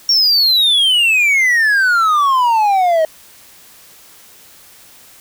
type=exponential sweep; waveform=triangle; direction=down; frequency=5588 to 622.3 Hz; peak=-8 dBFS; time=0.09-3.05 s; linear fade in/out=2 ms; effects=white hiss -43 dBFS RMS until 5.2 s